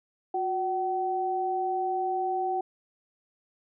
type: tone pair together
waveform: sine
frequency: 363.8 / 760 Hz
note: F#4 / F#5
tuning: -29 / +46 cents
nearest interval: octave + minor second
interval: 1275 cents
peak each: -31 / -27 dBFS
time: 0.34-2.61 s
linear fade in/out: 5 ms
effects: none